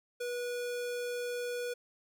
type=tone; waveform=square; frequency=486.6 Hz; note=B4; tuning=26 cents flat; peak=-35 dBFS; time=0.2-1.74 s; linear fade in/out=10 ms; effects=none